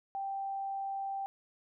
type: tone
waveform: sine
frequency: 784 Hz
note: G5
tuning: in tune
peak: -34 dBFS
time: 0.15-1.26 s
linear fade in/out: 0 ms
effects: none